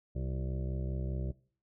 harmonic tone with a mistuned harmonic, 65 Hz, C2, 11 cents flat, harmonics 1 / 2 / 3 / 5 / 6 / 7 / 8 / 9 / 10, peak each -35 / -37 / -44 / -48 / -49 / -57 / -56 / -50 / -61 dBFS, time 0.15-1.32 s, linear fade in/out 10 ms, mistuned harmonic 5, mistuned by +31 cents, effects noise-tail reverb RT60 0.5 s tail -22 dB re dry

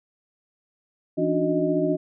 sine tone cluster, 166.9 / 288.7 / 303.6 / 365.2 / 623 Hz, E3 / D4 / D#4 / F#4 / D#5, +22 / -30 / -42 / -23 / +2 cents, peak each -29 / -25 / -28 / -25 / -26 dBFS, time 1.17-1.97 s, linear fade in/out 20 ms, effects none

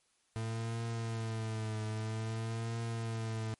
40% pulse tone with vibrato, 111.8 Hz, A2, 28 cents sharp, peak -34 dBFS, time 0.36-3.54 s, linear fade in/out 0 ms, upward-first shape triangle, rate 0.51 Hz, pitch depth 59 cents each way, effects white hiss -73 dBFS RMS until 3.59 s + MP3 48 kbps

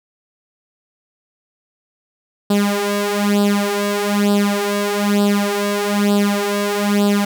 sawtooth tone with flanger, 203.8 Hz, G#3, 32 cents flat, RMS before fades -17 dBFS, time 2.5-7.25 s, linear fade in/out 5 ms, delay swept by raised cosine 0.23 to 3.13 ms, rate 1.1 Hz, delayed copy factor +0.8, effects none

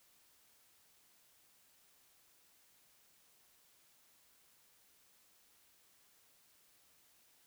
silence, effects white hiss -69 dBFS RMS until 7.46 s

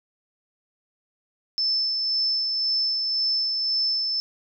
sine tone with tremolo, 5274 Hz, E8, in tune, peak -20 dBFS, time 1.58-4.2 s, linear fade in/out 0 ms, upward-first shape sine, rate 1.9 Hz, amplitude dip 30%, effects none

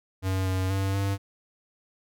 square tone with pitch steps, 94.7 / 93.8 / 97 / 98.6 Hz, F#2 / F#2 / G2 / G2, +41 / +24 / -18 / +11 cents, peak -25 dBFS, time 0.22-1.18 s, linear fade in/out 50 ms, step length 240 ms, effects none

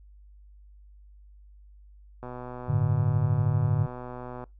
click train, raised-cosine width 1 ms, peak -25 dBFS, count 275, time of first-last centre 2.23-4.44 s, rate 124 Hz
sine chord, G suspended second, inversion none, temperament equal with one note detuned, 97.55 / 110 / 146.83 Hz, G2 / A2 / D3, -8 / 0 / 0 cents, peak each -29 / -25 / -25 dBFS, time 2.68-3.87 s, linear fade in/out 20 ms
effects noise-tail reverb RT60 0.2 s tail -24 dB re dry + added 50 Hz sine -49 dBFS peak until 4.59 s

